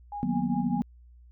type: tone with tremolo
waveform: sine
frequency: 821 Hz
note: G#5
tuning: 20 cents flat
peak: -32 dBFS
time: 0.12-0.81 s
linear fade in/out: 2 ms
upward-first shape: sine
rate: 5 Hz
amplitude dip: 80%
type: chord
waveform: sine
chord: B major seventh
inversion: first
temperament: equal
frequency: 155.56 / 185 / 233.1 / 246.9 Hz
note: D#3 / F#3 / A#3 / B3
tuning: 0 / 0 / 0 / 0 cents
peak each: -35 / -30 / -30 / -29 dBFS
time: 0.23-0.82 s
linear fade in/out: 0 ms
effects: added 60 Hz sine -50 dBFS peak until 1.31 s